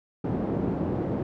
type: band-pass noise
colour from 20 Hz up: pink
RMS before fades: -28 dBFS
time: 0.24-1.23 s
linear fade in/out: 5 ms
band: 140 to 450 Hz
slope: 12 dB/octave
effects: none